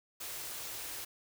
white band-stop noise, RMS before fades -42 dBFS, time 0.2-1.05 s, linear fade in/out 10 ms, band 160 to 260 Hz, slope 96 dB/octave, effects none

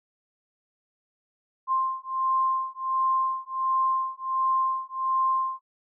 sine beating tone pair, 1051 / 1052.4 Hz, C6 / C6, +7 / +10 cents, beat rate 1.4 Hz, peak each -26 dBFS, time 1.67-5.61 s, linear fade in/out 50 ms, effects none

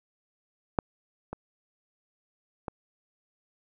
clicks, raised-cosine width 1 ms, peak -9 / -21 / -19 dBFS, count 3, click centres 0.788 / 1.33 / 2.682 s, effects none

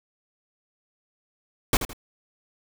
pink noise with echo, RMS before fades -19 dBFS, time 1.73-1.77 s, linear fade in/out 2 ms, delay 81 ms, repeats 2, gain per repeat -10 dB, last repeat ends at 1.932 s, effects none

